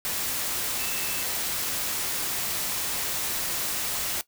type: tone in noise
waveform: sine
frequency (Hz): 2637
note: E7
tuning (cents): 0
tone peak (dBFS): -38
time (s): 0.79-1.23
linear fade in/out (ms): 0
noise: white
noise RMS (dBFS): -29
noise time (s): 0.05-4.21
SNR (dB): -12
effects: noise-tail reverb RT60 0.1 s tail -17 dB re dry